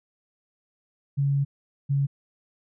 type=tone pair in turn; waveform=sine; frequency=140 / 139.5 Hz; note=C#3 / C#3; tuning=+18 / +11 cents; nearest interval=unison; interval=7 cents; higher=first; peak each=-20 dBFS; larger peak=neither; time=1.17-1.45 / 1.89-2.07 s; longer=first; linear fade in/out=20 ms; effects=none

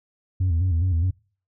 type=tone with vibrato; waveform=sine; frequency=87.31 Hz; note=F2; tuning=in tune; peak=-16 dBFS; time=0.4-1.11 s; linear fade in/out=10 ms; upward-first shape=square; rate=4.8 Hz; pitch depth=100 cents each way; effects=noise-tail reverb RT60 0.4 s tail -24 dB re dry + tanh soft clip ceiling -17 dBFS

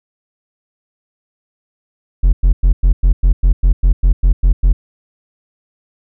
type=tone bursts; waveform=triangle; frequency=43.87 Hz; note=F1; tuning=9 cents sharp; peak=-4 dBFS; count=13; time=2.23-4.73 s; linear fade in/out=10 ms; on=100 ms; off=100 ms; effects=none

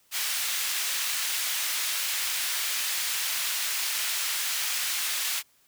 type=high-pass noise; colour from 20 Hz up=pink; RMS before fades=-29 dBFS; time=0.11-5.43 s; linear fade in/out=50 ms; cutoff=2100 Hz; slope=12 dB/octave; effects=white hiss -64 dBFS RMS until 5.67 s

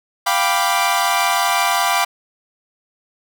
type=chord; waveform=sawtooth; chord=G dominant seventh; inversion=third; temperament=equal; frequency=698.5 / 784 / 987.8 / 1174.7 Hz; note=F5 / G5 / B5 / D6; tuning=0 / 0 / 0 / 0 cents; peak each=-17 dBFS; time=0.26-2.05 s; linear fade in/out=10 ms; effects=none

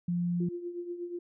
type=tone; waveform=sine; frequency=174.61 Hz; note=F3; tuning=in tune; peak=-27 dBFS; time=0.08-0.49 s; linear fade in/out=5 ms
type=tone with tremolo; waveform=sine; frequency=349.2 Hz; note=F4; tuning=in tune; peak=-32 dBFS; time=0.4-1.19 s; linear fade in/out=5 ms; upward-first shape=triangle; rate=8.3 Hz; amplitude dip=70%
effects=none

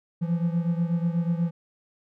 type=beating tone pair; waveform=triangle; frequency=167.8 / 176 Hz; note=E3 / F3; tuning=+31 / +14 cents; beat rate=8.2 Hz; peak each=-22 / -26 dBFS; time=0.21-1.51 s; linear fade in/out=20 ms; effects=none

